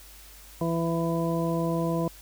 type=harmonic tone; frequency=166.5 Hz; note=E3; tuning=18 cents sharp; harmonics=1 / 2 / 3 / 4 / 6; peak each=-27 / -30 / -32 / -33 / -35 dBFS; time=0.61-2.08 s; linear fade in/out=2 ms; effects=added 50 Hz sine -50 dBFS peak until 2.21 s + white hiss -50 dBFS RMS until 2.21 s